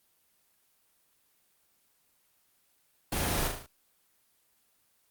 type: noise with echo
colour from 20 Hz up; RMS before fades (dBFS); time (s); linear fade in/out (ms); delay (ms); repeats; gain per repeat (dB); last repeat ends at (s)
pink; -31; 3.12-3.48; 5; 37; 5; -4; 3.665
effects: white hiss -70 dBFS RMS until 5.1 s + Opus 24 kbps